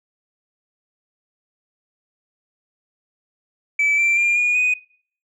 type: tone with pitch steps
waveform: sine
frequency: 2306 / 2350 / 2396 / 2442 / 2489 Hz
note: D7 / D7 / D7 / D#7 / D#7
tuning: -32 / +1 / +34 / -33 / 0 cents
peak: -13 dBFS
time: 3.79-4.74 s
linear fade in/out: 5 ms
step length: 190 ms
effects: noise-tail reverb RT60 0.5 s tail -21 dB re dry + tanh soft clip ceiling -13 dBFS